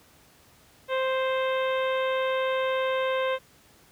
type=harmonic tone; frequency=523.3 Hz; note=C5; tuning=in tune; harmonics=1 / 2 / 3 / 4 / 5 / 6 / 7; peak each=-25 / -31 / -35 / -37 / -39 / -41 / -42 dBFS; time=0.88-3.39 s; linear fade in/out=50 ms; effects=pink hiss -57 dBFS RMS until 3.91 s + high-pass 60 Hz 12 dB/octave